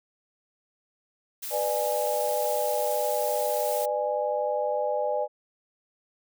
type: noise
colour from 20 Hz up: blue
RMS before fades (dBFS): -35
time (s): 1.42-3.86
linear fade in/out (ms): 10
type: chord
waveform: sine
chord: G# diminished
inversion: first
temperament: just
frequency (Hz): 498.4 / 598 / 830.6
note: B4 / D5 / G#5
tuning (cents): +16 / +31 / 0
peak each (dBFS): -30 / -27 / -30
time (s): 1.5-5.28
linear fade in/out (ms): 50
effects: none